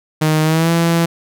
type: tone with pitch glide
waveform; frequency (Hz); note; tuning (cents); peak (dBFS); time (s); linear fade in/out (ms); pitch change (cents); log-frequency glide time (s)
sawtooth; 155.56 to 167.69; D#3 to E3; 0 to +30; -8; 0.21-1.06; 10; +130; 0.43-0.71
effects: none